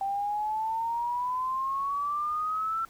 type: exponential sweep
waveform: sine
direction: up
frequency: 781 to 1346 Hz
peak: -27 dBFS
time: 0.01-2.85 s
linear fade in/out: 2 ms
effects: pink hiss -57 dBFS RMS until 2.89 s